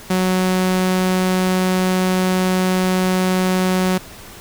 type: tone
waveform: sawtooth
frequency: 185 Hz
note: F#3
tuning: in tune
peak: -11 dBFS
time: 0.1-3.98 s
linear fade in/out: 5 ms
effects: pink hiss -38 dBFS RMS until 4.4 s